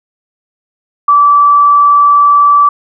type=tone; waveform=sine; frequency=1158 Hz; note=D6; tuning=25 cents flat; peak=-3 dBFS; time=1.08-2.69 s; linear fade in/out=5 ms; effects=none